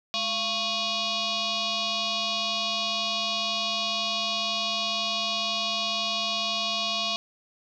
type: tone with frequency modulation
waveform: sine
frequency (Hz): 210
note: G#3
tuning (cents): +19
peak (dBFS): -25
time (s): 0.14-7.16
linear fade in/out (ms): 0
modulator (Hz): 894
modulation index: 5.1
effects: none